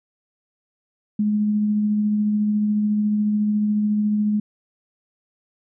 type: tone with tremolo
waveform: sine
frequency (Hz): 210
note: G#3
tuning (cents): +19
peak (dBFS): -16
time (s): 1.19-4.4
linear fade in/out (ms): 5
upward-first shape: triangle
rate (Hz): 14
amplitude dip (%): 25
effects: none

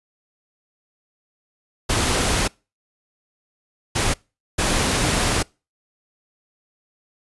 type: noise bursts at uneven times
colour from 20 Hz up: pink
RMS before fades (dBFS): -20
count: 3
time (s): 1.89-2.48 / 3.95-4.14 / 4.58-5.43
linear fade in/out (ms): 10
effects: noise-tail reverb RT60 0.3 s tail -26 dB re dry + resampled to 24000 Hz

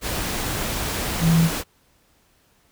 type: tone in noise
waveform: sine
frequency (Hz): 164.81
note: E3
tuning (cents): 0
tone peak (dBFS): -14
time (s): 1.2-1.5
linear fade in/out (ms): 50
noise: pink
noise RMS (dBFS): -26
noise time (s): 0.01-1.64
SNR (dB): +9
effects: pink hiss -61 dBFS RMS until 2.71 s

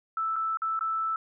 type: tone with dropouts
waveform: sine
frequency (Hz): 1318.5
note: E6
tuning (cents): 0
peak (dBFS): -26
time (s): 0.17-1.16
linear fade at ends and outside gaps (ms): 2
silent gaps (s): 0.359-0.363 / 0.572-0.619 / 0.792-0.809
effects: none

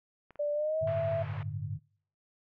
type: clicks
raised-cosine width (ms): 0.5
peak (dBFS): -37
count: 2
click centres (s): 0.307 / 0.357
type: tone with pitch glide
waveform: sine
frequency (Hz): 587.3 to 663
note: D5 to E5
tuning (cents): 0 to +10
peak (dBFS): -28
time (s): 0.39-1.23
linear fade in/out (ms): 10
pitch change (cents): +210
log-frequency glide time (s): 0.53-0.92
type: chord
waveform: sine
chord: G suspended second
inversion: none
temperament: equal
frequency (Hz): 98 / 110 / 146.83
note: G2 / A2 / D3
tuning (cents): 0 / 0 / 0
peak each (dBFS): -38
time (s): 0.81-1.79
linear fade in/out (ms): 20
type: band-pass noise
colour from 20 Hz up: pink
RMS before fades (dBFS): -48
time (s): 0.87-1.43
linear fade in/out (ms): 2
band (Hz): 500 to 2500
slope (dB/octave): 24
effects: noise-tail reverb RT60 0.6 s tail -26 dB re dry

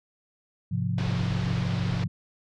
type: chord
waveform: sine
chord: F minor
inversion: first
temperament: just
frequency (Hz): 104.77 / 130.96 / 174.61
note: Ab2 / C3 / F3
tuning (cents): +16 / +2 / 0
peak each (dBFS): -29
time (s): 0.71-2.08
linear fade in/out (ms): 10
type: low-pass noise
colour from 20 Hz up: pink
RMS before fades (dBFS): -36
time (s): 0.98-2.04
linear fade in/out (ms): 2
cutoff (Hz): 4800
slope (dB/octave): 24
effects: none

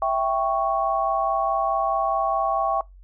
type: chord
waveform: sine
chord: C# diminished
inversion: first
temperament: equal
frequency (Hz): 659.3 / 784 / 1108.7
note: E5 / G5 / C#6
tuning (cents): 0 / 0 / 0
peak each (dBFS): -24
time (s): 0.02-2.81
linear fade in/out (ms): 2
effects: noise-tail reverb RT60 0.2 s tail -24 dB re dry + added 46 Hz sine -44 dBFS peak until 3.03 s

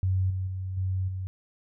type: tone with level steps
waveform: sine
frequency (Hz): 93.8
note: F#2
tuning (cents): +24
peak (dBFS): -22 / -27 / -30 / -25 / -30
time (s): 0.03-1.27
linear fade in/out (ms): 0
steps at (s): 0.3 / 0.47 / 0.77 / 1.08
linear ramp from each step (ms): 5
effects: none

